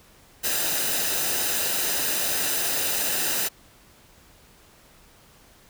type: noise with comb filter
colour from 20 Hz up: white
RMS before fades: -25 dBFS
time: 0.43-3.49 s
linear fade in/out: 20 ms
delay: 0.9 ms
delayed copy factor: -0.5
effects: pink hiss -54 dBFS RMS until 5.69 s